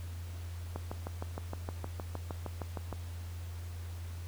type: click train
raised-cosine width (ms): 1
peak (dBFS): -24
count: 15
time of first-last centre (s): 0.76-2.927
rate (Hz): 6.46
effects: added 86 Hz sine -39 dBFS peak until 4.27 s + pink hiss -54 dBFS RMS until 4.27 s